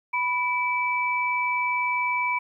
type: tone pair together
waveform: sine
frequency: 987.8 / 2310 Hz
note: B5 / D7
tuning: 0 / -29 cents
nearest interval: octave + minor third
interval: 1471 cents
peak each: -25 dBFS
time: 0.13-2.39 s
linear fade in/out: 10 ms
effects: 10-bit